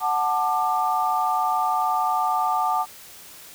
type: chord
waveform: sine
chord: D major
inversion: first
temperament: equal with one note detuned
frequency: 740 / 880 / 1191.1 Hz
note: F#5 / A5 / D6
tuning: 0 / 0 / +24 cents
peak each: -24 dBFS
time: 0-2.86 s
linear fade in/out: 50 ms
effects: white hiss -44 dBFS RMS until 3.54 s